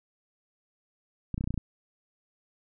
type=clicks; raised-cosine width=5 ms; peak=-18 dBFS; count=8; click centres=1.343 / 1.379 / 1.409 / 1.441 / 1.475 / 1.506 / 1.542 / 1.577 s; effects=none